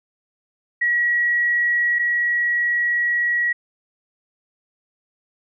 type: tone pair in turn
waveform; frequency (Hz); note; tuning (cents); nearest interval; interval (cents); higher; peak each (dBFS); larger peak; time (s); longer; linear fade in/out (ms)
sine; 1917 / 1917; A#6 / A#6; +48 / +48; unison; 0; neither; -16 / -17; first; 0.81-1.99 / 1.99-3.53; second; 10
effects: none